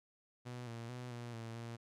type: tone with pitch steps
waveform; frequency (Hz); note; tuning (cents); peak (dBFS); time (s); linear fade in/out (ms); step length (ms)
sawtooth; 123 / 116.2 / 124 / 119.6 / 114.3 / 116.7; B2 / A#2 / B2 / A#2 / A#2 / A#2; -7 / -5 / +7 / +45 / -34 / +2; -40; 0.45-1.77; 20; 220
effects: low-pass 9000 Hz 12 dB/octave